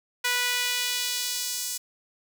sawtooth tone with high-pass filter sweep, 491.4 Hz, B4, 9 cents flat, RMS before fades -28 dBFS, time 0.24-1.78 s, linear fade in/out 10 ms, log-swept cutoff 1700 to 6600 Hz, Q 1.1, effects none

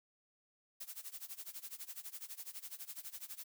blue noise with tremolo, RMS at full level -45 dBFS, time 0.8-3.44 s, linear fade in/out 10 ms, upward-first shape sine, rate 12 Hz, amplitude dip 90%, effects none

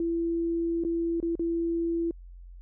sine tone with dropouts, 335.5 Hz, E4, 31 cents sharp, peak -25 dBFS, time 0-2.11 s, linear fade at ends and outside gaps 2 ms, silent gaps 0.838-0.848 / 1.202-1.227 / 1.354-1.394 s, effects added 44 Hz sine -43 dBFS peak until 2.61 s

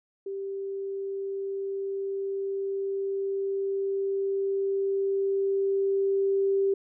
sine tone with level ramp, 392 Hz, G4, in tune, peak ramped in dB -31 to -21 dBFS, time 0.26-6.74 s, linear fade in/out 5 ms, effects none

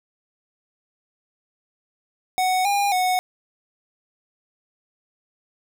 square tone with pitch steps, 742 / 808 / 736 Hz, F#5 / G#5 / F#5, +5 / -48 / -9 cents, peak -19 dBFS, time 2.38-3.19 s, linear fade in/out 0 ms, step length 270 ms, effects none

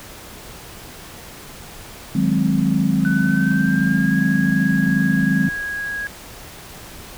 sine chord, Ab dominant seventh, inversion second, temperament equal, 155.56 / 185 / 207.7 / 261.6 Hz, Eb3 / Gb3 / Ab3 / C4, 0 / 0 / 0 / 0 cents, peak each -22 / -19 / -20 / -21 dBFS, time 2.15-5.49 s, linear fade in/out 5 ms
sine tone with pitch glide, 1497 to 1651.5 Hz, F#6 to G#6, +20 to -10 cents, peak -23 dBFS, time 3.05-6.07 s, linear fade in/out 0 ms, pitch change +170 cents, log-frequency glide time 3.17-4.18 s
effects pink hiss -38 dBFS RMS until 7.17 s

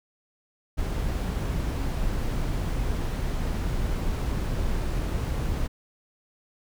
brown noise, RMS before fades -27 dBFS, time 0.77-5.68 s, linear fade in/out 20 ms, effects none

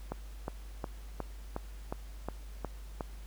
click train, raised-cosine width 1 ms, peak -21 dBFS, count 9, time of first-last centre 0.12-3.008 s, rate 2.77 Hz, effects added 50 Hz sine -43 dBFS peak until 3.26 s + pink hiss -58 dBFS RMS until 3.26 s

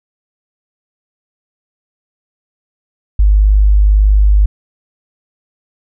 sine tone, 50.9 Hz, G#1, 34 cents flat, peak -5 dBFS, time 3.19-4.46 s, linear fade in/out 5 ms, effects none

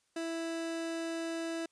30% pulse tone, 330 Hz, E4, 2 cents sharp, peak -32 dBFS, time 0.16-1.66 s, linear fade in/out 5 ms, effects white hiss -75 dBFS RMS until 1.71 s + resampled to 22050 Hz

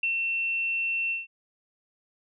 sine tone with ADSR envelope, 2700 Hz, E7, 41 cents sharp, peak -23 dBFS, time 0.03-1.27 s, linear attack 4 ms, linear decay 110 ms, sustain -2 dB, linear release 160 ms, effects none

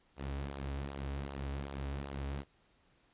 sawtooth tone with flanger, 69.3 Hz, C#2, in tune, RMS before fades -40 dBFS, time 0.16-2.45 s, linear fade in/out 50 ms, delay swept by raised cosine 0.41 to 5.81 ms, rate 2.6 Hz, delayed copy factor -0.55, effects pink hiss -70 dBFS RMS until 3.13 s + resampled to 8000 Hz

